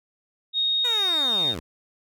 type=tone with pitch glide; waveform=sine; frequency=3729 to 3693 Hz; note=A#7 to A#7; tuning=0 to -17 cents; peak=-20 dBFS; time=0.53-1.55 s; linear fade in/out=50 ms; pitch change=-17 cents; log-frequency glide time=0.93-1.26 s
type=linear sweep; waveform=10% pulse; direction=down; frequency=500 to 65.4 Hz; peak=-23 dBFS; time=0.84-1.6 s; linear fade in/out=10 ms
effects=none